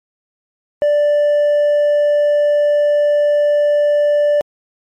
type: tone with hard clipping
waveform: sine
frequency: 587.3 Hz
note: D5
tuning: in tune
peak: -11 dBFS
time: 0.82-4.41 s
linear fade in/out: 0 ms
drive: 2 dB
effects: MP3 64 kbps